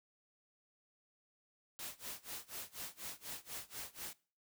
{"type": "noise with tremolo", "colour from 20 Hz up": "white", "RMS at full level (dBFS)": -44, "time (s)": [1.79, 4.13], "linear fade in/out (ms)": 0, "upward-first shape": "sine", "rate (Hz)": 4.1, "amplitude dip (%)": 95, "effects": ["noise-tail reverb RT60 0.4 s tail -22 dB re dry"]}